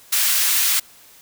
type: high-pass noise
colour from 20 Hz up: white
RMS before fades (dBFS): -18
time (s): 0.12-0.8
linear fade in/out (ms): 10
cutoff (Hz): 1500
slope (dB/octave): 12
effects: white hiss -48 dBFS RMS until 1.21 s